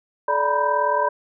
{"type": "tone cluster", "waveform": "sine", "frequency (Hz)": [430.3, 585, 955, 994, 1563], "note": ["A4", "D5", "A#5", "B5", "G6"], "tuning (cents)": [-39, -7, 42, 11, -6], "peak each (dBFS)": [-29, -23, -24, -21, -29], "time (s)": [0.28, 1.09], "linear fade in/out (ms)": 5, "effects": []}